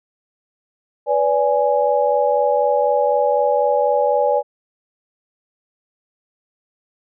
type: chord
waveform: sine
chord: G# diminished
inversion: first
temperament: equal with one note detuned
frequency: 493.9 / 577.9 / 830.6 Hz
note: B4 / D5 / G#5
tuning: 0 / -28 / 0 cents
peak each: -19 / -17 / -19 dBFS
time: 1.06-4.43 s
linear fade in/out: 50 ms
effects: none